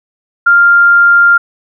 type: tone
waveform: sine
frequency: 1396.9 Hz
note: F6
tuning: in tune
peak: -3 dBFS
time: 0.46-1.38 s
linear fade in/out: 10 ms
effects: none